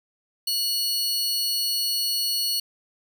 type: tone pair together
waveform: sawtooth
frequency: 2920 / 4380 Hz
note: F#7 / C#8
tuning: -24 / -22 cents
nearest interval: perfect fifth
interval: 702 cents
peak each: -30 / -20 dBFS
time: 0.47-2.6 s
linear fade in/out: 5 ms
effects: none